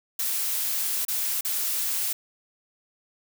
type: noise with dropouts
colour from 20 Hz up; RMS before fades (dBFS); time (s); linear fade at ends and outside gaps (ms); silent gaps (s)
blue; -27; 0.19-2.13; 5; 1.051-1.082 / 1.41-1.448
effects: none